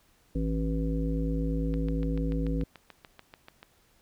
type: harmonic tone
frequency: 54.3 Hz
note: A1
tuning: 22 cents flat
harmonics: 1 / 3 / 5 / 7 / 9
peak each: -29 / -32 / -32 / -44 / -38 dBFS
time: 0.35-2.64 s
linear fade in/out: 5 ms
type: click train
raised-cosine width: 0.3 ms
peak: -29 dBFS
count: 14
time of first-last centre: 1.74-3.63 s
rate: 6.88 Hz
effects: pink hiss -65 dBFS RMS until 4.01 s